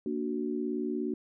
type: chord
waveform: sine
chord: Bb augmented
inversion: none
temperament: equal with one note detuned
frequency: 233.1 / 292.6 / 370 Hz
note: Bb3 / D4 / F#4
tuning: 0 / -6 / 0 cents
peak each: -34 dBFS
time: 0.06-1.14 s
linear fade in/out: 2 ms
effects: none